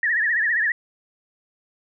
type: tone with vibrato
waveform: sine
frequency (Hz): 1801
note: A6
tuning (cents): +40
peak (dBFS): -18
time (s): 0.03-0.72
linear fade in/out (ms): 2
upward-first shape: triangle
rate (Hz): 15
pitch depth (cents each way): 150
effects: none